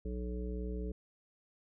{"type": "harmonic tone with a mistuned harmonic", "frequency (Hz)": 61.4, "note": "B1", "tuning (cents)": -9, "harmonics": [1, 3, 5, 7, 9], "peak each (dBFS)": [-37, -43, -47, -44, -54], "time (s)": [0.05, 0.92], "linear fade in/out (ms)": 5, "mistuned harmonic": 1, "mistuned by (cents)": -55, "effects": []}